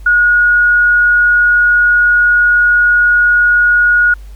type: tone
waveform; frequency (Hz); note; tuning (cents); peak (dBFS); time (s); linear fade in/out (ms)
sine; 1447; F#6; -39; -6; 0.06-4.14; 5
effects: added 50 Hz sine -28 dBFS peak until 4.35 s + pink hiss -48 dBFS RMS until 4.35 s